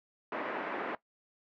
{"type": "band-pass noise", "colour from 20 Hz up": "pink", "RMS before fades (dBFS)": -37, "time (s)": [0.32, 0.95], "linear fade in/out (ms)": 2, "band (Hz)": [280, 2100], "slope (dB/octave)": 24, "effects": ["noise-tail reverb RT60 0.1 s tail -17 dB re dry"]}